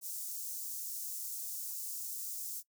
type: high-pass noise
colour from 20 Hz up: white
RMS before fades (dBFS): -41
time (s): 0.01-2.63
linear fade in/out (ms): 50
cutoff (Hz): 6000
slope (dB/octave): 24
effects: noise-tail reverb RT60 0.1 s tail -20 dB re dry